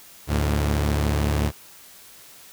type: tone pair together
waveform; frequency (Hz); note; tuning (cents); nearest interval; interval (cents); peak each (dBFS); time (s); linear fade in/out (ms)
sawtooth; 73.42 / 107.34; D2 / A2; 0 / -42; perfect fifth; 658; -17 / -22; 0.27-1.52; 50
effects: white hiss -47 dBFS RMS until 2.52 s